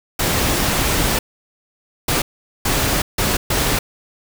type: noise bursts at uneven times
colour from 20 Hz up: pink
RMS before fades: -18 dBFS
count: 5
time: 0.19-1.19 / 2.08-2.22 / 2.65-3.02 / 3.18-3.37 / 3.5-3.79 s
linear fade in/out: 5 ms
effects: none

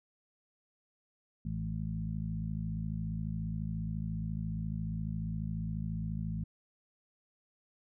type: harmonic tone with a mistuned harmonic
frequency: 54.4 Hz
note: A1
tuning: 19 cents flat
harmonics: 1 / 2 / 3 / 4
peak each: -40 / -39 / -37 / -41 dBFS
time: 1.45-6.44 s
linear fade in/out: 5 ms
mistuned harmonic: 4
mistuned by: -22 cents
effects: none

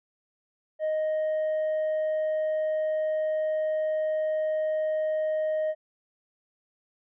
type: tone with tanh clipping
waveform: triangle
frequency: 622.3 Hz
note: D#5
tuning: in tune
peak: -25 dBFS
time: 0.79-5.75 s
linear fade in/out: 50 ms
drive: 7 dB
effects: none

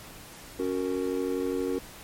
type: chord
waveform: triangle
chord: F# major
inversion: second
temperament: just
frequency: 277.5 / 370 / 462.5 Hz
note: C#4 / F#4 / A#4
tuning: +2 / 0 / -14 cents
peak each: -29 dBFS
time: 0.59-1.79 s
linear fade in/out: 5 ms
effects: pink hiss -46 dBFS RMS until 2.03 s + MP3 64 kbps

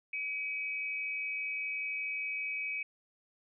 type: tone pair together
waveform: sine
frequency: 2286 / 2531 Hz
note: D7 / D#7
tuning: -47 / +29 cents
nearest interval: major second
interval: 176 cents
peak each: -36 / -37 dBFS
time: 0.13-2.83 s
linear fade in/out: 5 ms
effects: none

